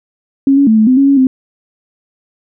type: tone with pitch steps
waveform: sine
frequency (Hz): 273.6 / 280.3 / 220.1 / 217.2 / 256.1 / 275.6 / 278 / 260.5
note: C#4 / C#4 / A3 / A3 / C4 / C#4 / C#4 / C4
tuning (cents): -23 / +19 / +1 / -22 / -37 / -10 / +5 / -7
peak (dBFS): -5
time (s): 0.47-1.27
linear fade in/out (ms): 2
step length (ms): 100
effects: none